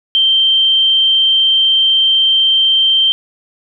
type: tone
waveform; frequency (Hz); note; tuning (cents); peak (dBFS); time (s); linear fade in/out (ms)
sine; 3136; G7; 0; -8; 0.15-3.12; 0
effects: none